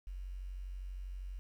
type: tone with quantisation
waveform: sine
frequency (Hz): 46.25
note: F#1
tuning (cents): 0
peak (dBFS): -40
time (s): 0.07-1.39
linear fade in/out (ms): 0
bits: 11
effects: none